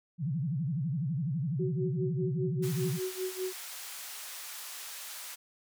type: tone with vibrato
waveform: sine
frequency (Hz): 150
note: D3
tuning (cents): +37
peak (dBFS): -29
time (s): 0.18-3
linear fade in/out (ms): 50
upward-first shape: sine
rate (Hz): 12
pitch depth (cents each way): 290
type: tone with tremolo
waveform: sine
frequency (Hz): 372.2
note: F#4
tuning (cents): +10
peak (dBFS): -30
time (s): 1.59-3.53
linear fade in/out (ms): 10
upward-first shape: sine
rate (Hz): 5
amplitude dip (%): 90
type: band-pass noise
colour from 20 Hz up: white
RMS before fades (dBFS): -43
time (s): 2.62-5.36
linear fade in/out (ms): 20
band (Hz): 830 to 16000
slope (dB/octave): 12
effects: none